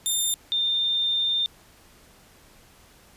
10% pulse / sine tone pair in turn, 3611 / 3611 Hz, A7 / A7, +44 / +44 cents, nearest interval unison, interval 0 cents, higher neither, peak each -14 / -21 dBFS, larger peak first, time 0.06-0.34 / 0.52-1.46 s, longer second, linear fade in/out 0 ms, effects pink hiss -54 dBFS RMS until 3.16 s + resampled to 32000 Hz

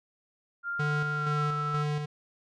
sine tone with pitch glide, 1396.9 to 1323.8 Hz, F6 to E6, 0 to +7 cents, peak -30 dBFS, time 0.63-1.85 s, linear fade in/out 50 ms, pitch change -93 cents, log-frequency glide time 1.12-1.49 s
square tone with tremolo, 148.6 Hz, D3, 21 cents sharp, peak -28 dBFS, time 0.79-2.06 s, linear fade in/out 10 ms, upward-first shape square, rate 2.1 Hz, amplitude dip 40%
effects low-pass 5000 Hz 12 dB/octave

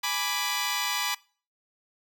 10% pulse chord, G# diminished, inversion none, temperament equal, 830.6 / 987.8 / 1174.7 Hz, G#5 / B5 / D6, 0 / 0 / 0 cents, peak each -25 / -21 / -23 dBFS, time 0.03-1.15 s, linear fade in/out 10 ms, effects noise-tail reverb RT60 0.4 s tail -22 dB re dry

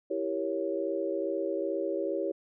sine chord, E diminished seventh, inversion none, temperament equal, 329.6 / 392 / 466.2 / 554.4 Hz, E4 / G4 / Bb4 / Db5, 0 / 0 / 0 / 0 cents, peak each -34 / -33 / -38 / -33 dBFS, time 0.1-2.32 s, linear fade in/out 10 ms, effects none

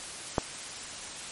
click, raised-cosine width 1 ms, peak -9 dBFS, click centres 0.382 s, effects white hiss -40 dBFS RMS until 1.31 s + MP3 48 kbps

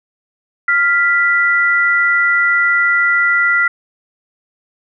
sine tone pair together, 1396.9 / 1975.5 Hz, F6 / B6, 0 / 0 cents, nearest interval tritone, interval 600 cents, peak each -13 dBFS, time 0.68-3.68 s, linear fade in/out 5 ms, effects none

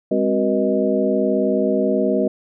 sine tone cluster, 204.4 / 263.2 / 372.8 / 479.8 / 624 Hz, G#3 / C4 / F#4 / A#4 / D#5, -27 / +10 / +13 / +50 / +5 cents, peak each -22 dBFS, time 0.11-2.28 s, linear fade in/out 5 ms, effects none

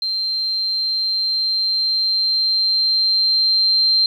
sine tone with level ramp, 4149 Hz, C8, 15 cents flat, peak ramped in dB -19 to -12 dBFS, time 0.02-4.06 s, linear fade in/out 2 ms, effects 8-bit

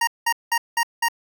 25% pulse tone bursts, 933 Hz, A#5, 1 cent sharp, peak -14 dBFS, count 5, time 0.01-1.085 s, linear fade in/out 5 ms, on 63 ms, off 190 ms, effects none

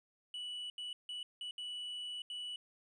triangle tone bursts at uneven times, 2954 Hz, F#7, 3 cents flat, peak -39 dBFS, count 6, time 0.34-0.7 / 0.78-0.93 / 1.09-1.23 / 1.41-1.51 / 1.58-2.22 / 2.3-2.56 s, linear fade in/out 2 ms, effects resampled to 22050 Hz

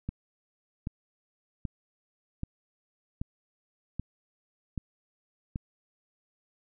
click train, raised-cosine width 5 ms, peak -20 dBFS, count 8, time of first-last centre 0.09-5.559 s, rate 1.28 Hz, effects none

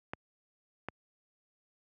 clicks, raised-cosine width 0.5 ms, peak -21 dBFS, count 2, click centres 0.135 / 0.886 s, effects high-pass 80 Hz 12 dB/octave

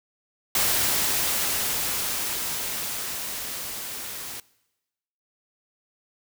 white noise with level ramp, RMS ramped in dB -22 to -36 dBFS, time 0.55-4.4 s, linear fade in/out 2 ms, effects noise-tail reverb RT60 1.0 s tail -22 dB re dry

